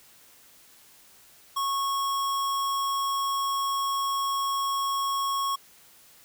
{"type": "tone", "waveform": "square", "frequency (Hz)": 1100, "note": "C#6", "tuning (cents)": -14, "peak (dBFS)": -26, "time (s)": [1.56, 5.56], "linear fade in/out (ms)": 10, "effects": ["white hiss -55 dBFS RMS until 6.24 s"]}